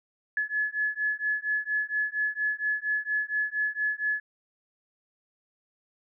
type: beating tone pair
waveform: sine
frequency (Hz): 1706 / 1710.3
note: G#6 / A6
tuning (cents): +46 / -50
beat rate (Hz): 4.3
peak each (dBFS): -29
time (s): 0.37-4.2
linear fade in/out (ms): 2
effects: none